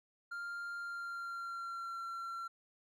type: tone with pitch glide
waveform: triangle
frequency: 1396.9 to 1361.8 Hz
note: F6 to F6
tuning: 0 to -44 cents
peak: -38 dBFS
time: 0.31-2.48 s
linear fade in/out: 10 ms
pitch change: -44 cents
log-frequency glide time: 0.77-1.99 s
effects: none